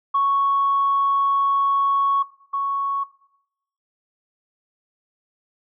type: tone pair in turn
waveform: sine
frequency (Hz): 1108.7 / 1108.7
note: C#6 / C#6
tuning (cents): 0 / 0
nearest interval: unison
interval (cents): 0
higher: neither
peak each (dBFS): -15 / -20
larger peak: first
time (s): 0.14-2.23 / 2.53-3.04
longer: first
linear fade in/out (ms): 10
effects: noise-tail reverb RT60 0.8 s tail -19 dB re dry + tanh soft clip ceiling -11 dBFS